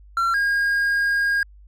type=tone pair in turn; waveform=triangle; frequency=1362 / 1625.8 Hz; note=F6 / G#6; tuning=-44 / -37 cents; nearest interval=minor third; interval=307 cents; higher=second; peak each=-16 dBFS; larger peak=neither; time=0.17-0.34 / 0.34-1.43 s; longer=second; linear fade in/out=2 ms; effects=added 50 Hz sine -44 dBFS peak until 1.67 s